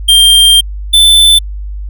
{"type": "tone pair in turn", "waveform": "square", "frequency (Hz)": [3183, 3522], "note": ["G7", "A7"], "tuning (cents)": [26, 1], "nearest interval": "major second", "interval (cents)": 175, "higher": "second", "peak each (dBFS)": -3, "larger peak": "neither", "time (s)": [[0.08, 0.61], [0.93, 1.39]], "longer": "first", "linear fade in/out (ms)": 10, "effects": ["added 50 Hz sine -18 dBFS peak until 1.89 s"]}